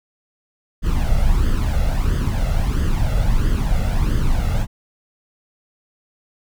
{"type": "noise with flanger", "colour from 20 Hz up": "brown", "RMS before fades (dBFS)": -17, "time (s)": [0.82, 4.67], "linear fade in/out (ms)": 50, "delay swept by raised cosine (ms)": [0.62, 1.5], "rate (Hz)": 1.5, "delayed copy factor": 0.65, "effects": []}